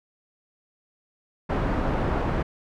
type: low-pass noise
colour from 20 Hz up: pink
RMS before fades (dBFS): -25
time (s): 1.49-2.43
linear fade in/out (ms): 10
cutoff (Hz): 1200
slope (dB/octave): 12
effects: none